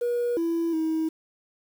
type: tone with pitch steps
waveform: sine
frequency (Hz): 480.7 / 333.6 / 319.2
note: B4 / E4 / D#4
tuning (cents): -47 / +21 / +44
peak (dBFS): -21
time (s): 0.01-1.09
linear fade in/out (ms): 10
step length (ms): 360
effects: tanh soft clip ceiling -21 dBFS + 8-bit